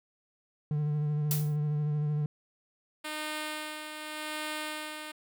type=tone with vibrato; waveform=triangle; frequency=149.3 Hz; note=D3; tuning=29 cents sharp; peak=-25 dBFS; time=0.71-2.26 s; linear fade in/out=2 ms; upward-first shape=sine; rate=13 Hz; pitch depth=25 cents each way
type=noise with exponential decay; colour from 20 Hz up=blue; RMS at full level=-28 dBFS; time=1.31-1.56 s; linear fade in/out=1 ms; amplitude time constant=54 ms
type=tone with tremolo; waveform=5% pulse; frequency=306.1 Hz; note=D#4; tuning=28 cents flat; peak=-22 dBFS; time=3.04-5.12 s; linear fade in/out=10 ms; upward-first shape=sine; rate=0.86 Hz; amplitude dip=50%
effects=none